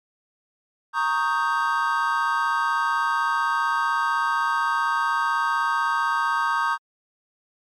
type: chord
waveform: triangle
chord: Eb dominant seventh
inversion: second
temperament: equal with one note detuned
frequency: 929.1 / 1108.7 / 1244.5 / 1568 Hz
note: Bb5 / Db6 / Eb6 / G6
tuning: -6 / 0 / 0 / 0 cents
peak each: -24 dBFS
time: 0.93-6.78 s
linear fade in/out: 50 ms
effects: MP3 64 kbps